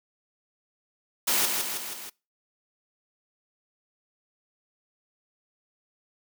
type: noise with echo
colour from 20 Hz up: white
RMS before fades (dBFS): -24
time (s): 1.27-1.46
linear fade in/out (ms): 10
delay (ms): 160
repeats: 4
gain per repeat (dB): -4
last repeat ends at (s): 2.1
effects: noise-tail reverb RT60 0.3 s tail -25 dB re dry + high-pass 200 Hz 12 dB/octave